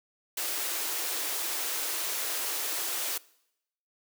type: high-pass noise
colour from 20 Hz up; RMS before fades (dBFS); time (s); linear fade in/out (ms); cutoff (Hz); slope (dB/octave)
white; -32; 0.37-3.18; 5; 290; 96
effects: noise-tail reverb RT60 0.8 s tail -22 dB re dry